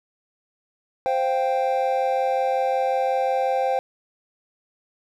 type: chord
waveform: triangle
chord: C suspended fourth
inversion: none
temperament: equal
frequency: 523.3 / 698.5 / 784 Hz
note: C5 / F5 / G5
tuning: 0 / 0 / 0 cents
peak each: -21 / -26 / -21 dBFS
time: 1.06-3.79 s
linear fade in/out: 0 ms
effects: none